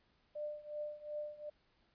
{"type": "tone with tremolo", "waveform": "sine", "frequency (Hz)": 597, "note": "D5", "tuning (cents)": 28, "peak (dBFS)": -37, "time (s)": [0.35, 1.5], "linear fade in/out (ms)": 10, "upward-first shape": "triangle", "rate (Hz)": 2.7, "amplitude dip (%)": 90, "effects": ["pink hiss -74 dBFS RMS until 1.94 s", "resampled to 11025 Hz"]}